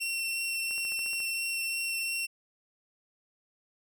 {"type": "tone with vibrato", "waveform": "sawtooth", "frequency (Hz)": 2717, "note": "F7", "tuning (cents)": -48, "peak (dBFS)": -27, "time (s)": [0, 2.27], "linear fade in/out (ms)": 20, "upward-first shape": "sine", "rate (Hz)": 2.9, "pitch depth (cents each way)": 8}
{"type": "click train", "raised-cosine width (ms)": 0.5, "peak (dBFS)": -34, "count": 8, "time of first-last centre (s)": [0.71, 1.203], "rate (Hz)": 14.2}
{"effects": []}